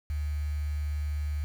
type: tone with quantisation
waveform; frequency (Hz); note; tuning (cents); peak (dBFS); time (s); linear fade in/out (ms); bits
sine; 74; D2; +14; -28; 0.1-1.44; 0; 8
effects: none